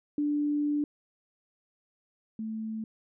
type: tone pair in turn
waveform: sine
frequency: 293.7 / 220 Hz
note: D4 / A3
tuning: 0 / 0 cents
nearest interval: perfect fourth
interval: 500 cents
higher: first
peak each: -25 / -32 dBFS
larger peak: first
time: 0.18-0.84 / 2.39-2.84 s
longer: first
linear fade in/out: 2 ms
effects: none